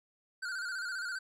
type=tone with vibrato; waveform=square; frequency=1480 Hz; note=F#6; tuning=in tune; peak=-36 dBFS; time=0.42-1.19 s; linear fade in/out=10 ms; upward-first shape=square; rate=15 Hz; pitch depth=66 cents each way; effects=low-pass 8000 Hz 12 dB/octave